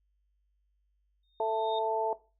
sine tone with exponential growth, 3678 Hz, A#7, 24 cents flat, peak -37 dBFS, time 1.23-1.79 s, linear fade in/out 5 ms, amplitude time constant 120 ms
harmonic tone, 221.1 Hz, A3, 9 cents sharp, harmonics 2 / 3 / 4, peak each -31 / -31 / -31 dBFS, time 1.4-2.13 s, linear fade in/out 2 ms
effects noise-tail reverb RT60 0.3 s tail -17 dB re dry + added 50 Hz sine -70 dBFS peak until 2.39 s

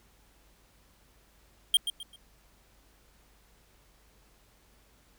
square tone with echo, 3195 Hz, G7, 32 cents sharp, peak -19 dBFS, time 1.74-1.77 s, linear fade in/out 2 ms, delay 130 ms, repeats 3, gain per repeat -10 dB, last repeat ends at 2.16 s, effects added 50 Hz sine -64 dBFS peak until 5.18 s + pink hiss -64 dBFS RMS until 5.18 s

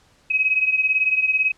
sine beating tone pair, 2538 / 2556 Hz, D#7 / D#7, +34 / +46 cents, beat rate 18 Hz, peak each -18 / -22 dBFS, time 0.3-1.52 s, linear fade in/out 10 ms, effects pink hiss -57 dBFS RMS until 1.57 s + low-pass 8000 Hz 12 dB/octave

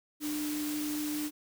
sine tone in noise, 299.2 Hz, D4, 32 cents sharp, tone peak -32 dBFS, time 0.2-1.31 s, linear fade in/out 50 ms, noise white, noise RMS -40 dBFS, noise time 0.2-1.31 s, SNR +5 dB, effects none

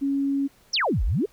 sine tone, 277.2 Hz, C#4, in tune, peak -21 dBFS, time 0.01-0.48 s, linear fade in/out 20 ms
sine exponential two-way sweep, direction down then up, 6180 to 38.89 to 477.2 Hz, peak -20 dBFS, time 0.73-1.26 s, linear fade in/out 10 ms, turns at 1.04 s
effects pink hiss -58 dBFS RMS until 1.32 s

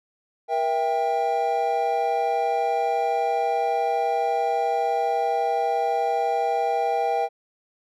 triangle chord, E diminished, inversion second, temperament just, 474.7 / 659.3 / 791.1 Hz, Bb4 / E5 / G5, +31 / 0 / +16 cents, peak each -25 / -25 / -21 dBFS, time 0.48-7.29 s, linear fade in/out 50 ms, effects none

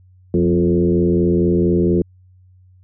sine tone with frequency modulation, 267.1 Hz, C4, 36 cents sharp, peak -12 dBFS, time 0.34-2.02 s, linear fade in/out 2 ms, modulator 84.3 Hz, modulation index 1.9, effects added 92 Hz sine -46 dBFS peak until 2.83 s

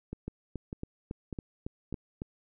two click trains, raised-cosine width 3 ms, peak -23 / -24 dBFS, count 8 / 4, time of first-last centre 0.28-2.219 / 0.13-1.926 s, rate 3.61 / 1.67 Hz, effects none

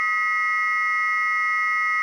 sine tone cluster, 1264 / 1938 / 2142 Hz, D#6 / B6 / C7, +27 / -33 / +40 cents, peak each -23 dBFS, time 0-2.02 s, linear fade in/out 0 ms, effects tanh soft clip ceiling -13 dBFS + 9-bit

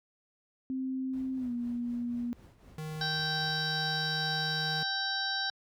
sine tone with pitch glide, 261.6 to 239.9 Hz, C4 to A#3, 0 to +50 cents, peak -31 dBFS, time 0.7-2.33 s, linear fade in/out 0 ms, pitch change -150 cents, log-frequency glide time 1.37-1.52 s
brown noise with tremolo, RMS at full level -49 dBFS, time 1.13-3.59 s, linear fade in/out 5 ms, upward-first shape triangle, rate 4 Hz, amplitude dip 70%
square tone, 155.56 Hz, D#3, in tune, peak -37 dBFS, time 2.78-4.83 s, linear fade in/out 2 ms
harmonic tone, 780 Hz, G5, 9 cents flat, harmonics 1 / 2 / 4 / 5 / 6 / 7, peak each -39 / -34 / -45 / -35 / -39 / -39 dBFS, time 3.01-5.5 s, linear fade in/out 2 ms
effects high-pass 60 Hz 12 dB/octave

